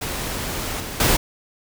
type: noise with level steps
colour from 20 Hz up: pink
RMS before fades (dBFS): -27 / -31 / -17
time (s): 0.01-1.17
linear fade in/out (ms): 10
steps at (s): 0.8 / 1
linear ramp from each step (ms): 2
effects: none